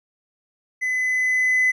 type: tone with level ramp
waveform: triangle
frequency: 2016 Hz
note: B6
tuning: 35 cents sharp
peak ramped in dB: -19 to -12 dBFS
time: 0.81-1.72 s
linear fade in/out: 20 ms
effects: tanh soft clip ceiling -11 dBFS + resampled to 32000 Hz